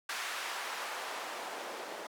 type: noise with band-pass filter sweep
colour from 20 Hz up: white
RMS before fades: -40 dBFS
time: 0.09-2.07 s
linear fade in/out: 5 ms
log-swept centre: 1600 to 470 Hz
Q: 0.93
effects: high-pass 300 Hz 12 dB/octave